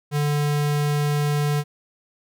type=tone; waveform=square; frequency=146.83 Hz; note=D3; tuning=in tune; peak=-20 dBFS; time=0.11-1.64 s; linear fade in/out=50 ms; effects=none